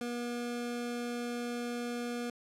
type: tone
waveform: 25% pulse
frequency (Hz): 240.2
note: B3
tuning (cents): -48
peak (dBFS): -31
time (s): 0.01-2.3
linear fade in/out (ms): 2
effects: low-pass 11000 Hz 12 dB/octave